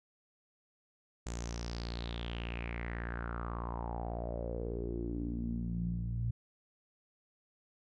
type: tone with low-pass filter sweep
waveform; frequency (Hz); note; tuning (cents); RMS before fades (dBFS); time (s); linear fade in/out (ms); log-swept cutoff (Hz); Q
sawtooth; 58.27; A#1; 0; -38; 1.26-6.31; 5; 7400 to 120; 5.8
effects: none